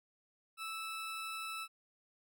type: tone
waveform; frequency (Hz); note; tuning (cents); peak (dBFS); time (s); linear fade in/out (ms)
20% pulse; 1313; E6; -7; -35; 0.57-1.68; 50
effects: none